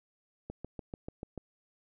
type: click train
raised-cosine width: 2 ms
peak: -26 dBFS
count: 7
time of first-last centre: 0.5-1.377 s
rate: 6.84 Hz
effects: none